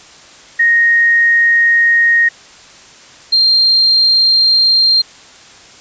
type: tone pair in turn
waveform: sine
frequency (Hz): 1864.7 / 4186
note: A#6 / C8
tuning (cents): 0 / 0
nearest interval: octave + major second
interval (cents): 1400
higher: second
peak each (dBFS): -7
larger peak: neither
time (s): 0.59-2.29 / 3.32-5.02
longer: neither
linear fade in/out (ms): 10
effects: white hiss -39 dBFS RMS until 5.8 s + resampled to 16000 Hz